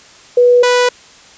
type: tone pair in turn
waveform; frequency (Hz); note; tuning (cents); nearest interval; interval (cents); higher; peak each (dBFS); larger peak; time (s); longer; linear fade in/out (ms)
sine / sawtooth; 489.3 / 492.7; B4 / B4; -16 / -4; unison; 12; second; -5; neither; 0.37-0.63 / 0.63-0.89; neither; 5
effects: white hiss -41 dBFS RMS until 1.37 s + resampled to 16000 Hz